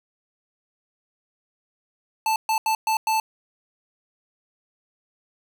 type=tone bursts at uneven times; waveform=square; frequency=880 Hz; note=A5; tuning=in tune; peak=-20 dBFS; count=5; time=2.26-2.36 / 2.49-2.58 / 2.66-2.75 / 2.87-2.97 / 3.07-3.2 s; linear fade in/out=2 ms; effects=none